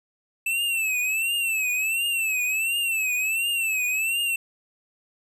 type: tone with vibrato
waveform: square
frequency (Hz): 2637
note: E7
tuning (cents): 0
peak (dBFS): -23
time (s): 0.46-4.36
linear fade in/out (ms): 5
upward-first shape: triangle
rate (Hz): 1.4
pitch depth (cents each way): 130
effects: none